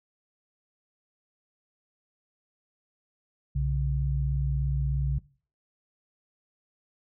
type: tone pair together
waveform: sine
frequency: 61.77 / 138.59 Hz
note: B1 / C#3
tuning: +1 / 0 cents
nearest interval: octave + major second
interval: 1399 cents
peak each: -27 dBFS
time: 3.55-5.19 s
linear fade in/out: 10 ms
effects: noise-tail reverb RT60 0.4 s tail -19 dB re dry